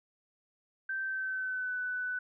sine tone with pitch glide, 1557 to 1495.3 Hz, G6 to F#6, -12 to +18 cents, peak -32 dBFS, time 0.89-2.19 s, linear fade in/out 5 ms, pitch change -70 cents, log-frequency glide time 1.03-1.78 s, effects none

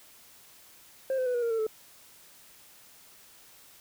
sine tone with pitch steps, 530 / 513.1 / 496.8 / 481 / 465.7 / 450.9 / 436.5 Hz, C5 / C5 / B4 / B4 / A#4 / A4 / A4, +22 / -34 / +10 / -46 / -2 / +42 / -14 cents, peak -23 dBFS, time 1.1-1.667 s, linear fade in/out 2 ms, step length 81 ms, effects tanh soft clip ceiling -25 dBFS + white hiss -55 dBFS RMS until 3.8 s

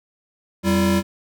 square tone cluster, 85.8 / 193.7 / 338.5 Hz, F2 / G3 / E4, -30 / -20 / +46 cents, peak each -26 / -18 / -23 dBFS, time 0.63-1.03 s, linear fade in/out 50 ms, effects none

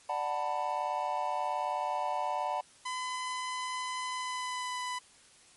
triangle chord, B minor seventh, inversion first, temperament just, 592.7 / 740.8 / 889 / 987.8 Hz, D5 / F#5 / A5 / B5, +16 / +2 / +18 / 0 cents, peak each -36 / -33 / -33 / -34 dBFS, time 0.09-2.61 s, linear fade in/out 5 ms
sawtooth tone with pitch glide, 1012 to 998.6 Hz, B5 to B5, +42 to +19 cents, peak -30 dBFS, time 2.85-4.99 s, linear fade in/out 10 ms, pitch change -23 cents, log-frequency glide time 4.11-4.76 s
effects white hiss -59 dBFS RMS until 5.56 s + MP3 48 kbps

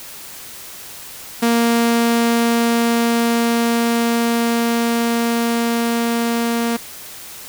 sawtooth tone with level ramp, 233.3 Hz, A#3, 2 cents sharp, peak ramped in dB -9 to -13 dBFS, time 1.42-6.77 s, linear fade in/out 10 ms, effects white hiss -35 dBFS RMS until 7.48 s

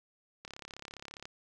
click train, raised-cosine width 0.2 ms, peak -27 dBFS, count 29, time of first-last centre 0.45-1.255 s, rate 34.8 Hz, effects none

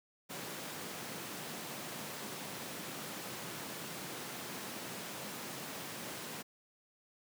pink high-pass noise, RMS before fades -44 dBFS, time 0.29-6.43 s, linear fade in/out 20 ms, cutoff 140 Hz, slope 24 dB/octave, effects none

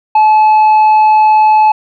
triangle tone with tanh clipping, 861 Hz, A5, 38 cents flat, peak -5 dBFS, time 0.15-1.72 s, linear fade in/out 5 ms, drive 8 dB, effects none

